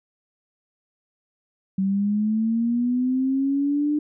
sine linear sweep, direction up, 190 to 300.3 Hz, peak -19 dBFS, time 1.78-3.99 s, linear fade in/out 5 ms, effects none

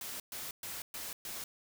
white noise bursts, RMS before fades -42 dBFS, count 5, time 0.01-1.44 s, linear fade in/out 2 ms, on 190 ms, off 120 ms, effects none

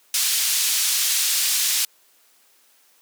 pink band-pass noise, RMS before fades -21 dBFS, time 0.14-1.85 s, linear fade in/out 2 ms, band 3900 to 15000 Hz, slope 12 dB/octave, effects white hiss -58 dBFS RMS until 3.01 s + high-pass 300 Hz 12 dB/octave

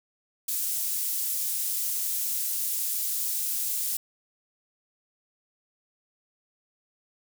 pink high-pass noise, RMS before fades -29 dBFS, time 0.48-3.97 s, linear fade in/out 5 ms, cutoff 10000 Hz, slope 12 dB/octave, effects none

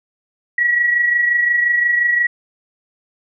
sine tone pair together, 1922.3 / 1948 Hz, B6 / B6, -47 / -24 cents, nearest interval unison, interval 23 cents, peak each -13 / -23 dBFS, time 0.58-2.27 s, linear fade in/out 5 ms, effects none

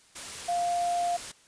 sine tone in noise, 700 Hz, F5, 4 cents sharp, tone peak -25 dBFS, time 0.48-1.17 s, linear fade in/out 10 ms, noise white, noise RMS -39 dBFS, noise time 0.15-1.32 s, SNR +11 dB, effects white hiss -59 dBFS RMS until 1.47 s + resampled to 22050 Hz

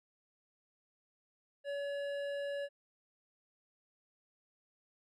sine tone with hard clipping, 567 Hz, C#5, 39 cents sharp, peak -38 dBFS, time 1.64-2.69 s, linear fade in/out 50 ms, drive 11 dB, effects none

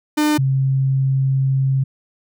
45% pulse / sine tone pair in turn, 301.3 / 134.21 Hz, D4 / C3, +44 / +44 cents, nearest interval octave + major second, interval 1400 cents, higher first, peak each -14 dBFS, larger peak neither, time 0.17-0.38 / 0.38-1.84 s, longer second, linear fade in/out 10 ms, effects none

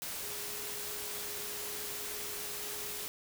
sine tone in noise, 415.3 Hz, G#4, in tune, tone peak -49 dBFS, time 0.23-3.06 s, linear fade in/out 0 ms, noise white, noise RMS -40 dBFS, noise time 0.02-3.08 s, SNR -12 dB, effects none

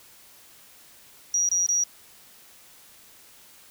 sine tone bursts, 5760 Hz, F#8, 47 cents flat, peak -20 dBFS, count 3, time 1.34-1.838 s, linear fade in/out 2 ms, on 150 ms, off 24 ms, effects white hiss -52 dBFS RMS until 3.7 s

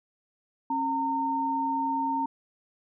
sine tone pair together, 272 / 914.9 Hz, C#4 / A#5, -33 / -33 cents, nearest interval octave + major sixth, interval 2100 cents, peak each -31 / -26 dBFS, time 0.7-2.26 s, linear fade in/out 5 ms, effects none

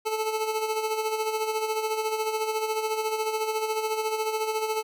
25% pulse tone with tremolo, 436.4 Hz, A4, 14 cents flat, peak -20 dBFS, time 0.05-4.83 s, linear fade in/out 20 ms, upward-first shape sine, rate 14 Hz, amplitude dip 55%, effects none

